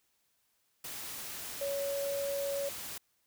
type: tone in noise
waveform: sine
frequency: 560 Hz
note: C#5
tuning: 18 cents sharp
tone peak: -32 dBFS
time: 1.61-2.69 s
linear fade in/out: 5 ms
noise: white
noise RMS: -42 dBFS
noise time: 0.84-2.98 s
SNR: +7 dB
effects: white hiss -75 dBFS RMS until 3.26 s